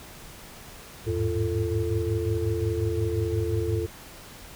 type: tone cluster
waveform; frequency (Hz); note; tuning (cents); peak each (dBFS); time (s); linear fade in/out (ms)
sine; 82.8 / 102.6 / 108.2 / 344 / 442.2; E2 / G#2 / A2 / F4 / A4; +8 / -21 / -29 / -26 / +9; -30; 1.06-3.87; 20
effects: pink hiss -45 dBFS RMS until 4.55 s